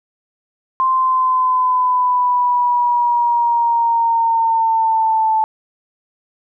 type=exponential sweep; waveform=sine; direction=down; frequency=1046.5 to 875 Hz; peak=-12 dBFS; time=0.8-5.44 s; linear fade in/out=0 ms; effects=none